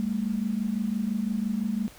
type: tone pair together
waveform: sine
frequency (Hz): 200 / 225.9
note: G3 / A3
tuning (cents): +35 / +46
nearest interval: major second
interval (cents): 211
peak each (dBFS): -28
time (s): 0-1.88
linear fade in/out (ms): 0
effects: pink hiss -50 dBFS RMS until 1.98 s